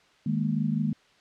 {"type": "chord", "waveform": "sine", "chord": "D# suspended fourth", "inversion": "none", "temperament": "equal", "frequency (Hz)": [155.56, 207.7, 233.1], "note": ["D#3", "G#3", "A#3"], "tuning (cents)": [0, 0, 0], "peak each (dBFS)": [-28, -28, -29], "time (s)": [0.26, 0.93], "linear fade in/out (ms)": 5, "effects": ["white hiss -60 dBFS RMS until 1.2 s", "low-pass 4000 Hz 12 dB/octave"]}